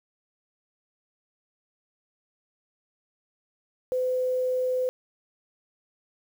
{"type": "tone with quantisation", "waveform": "sine", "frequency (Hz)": 508, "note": "B4", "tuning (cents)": 49, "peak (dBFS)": -23, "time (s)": [3.92, 4.89], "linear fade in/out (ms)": 0, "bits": 8, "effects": []}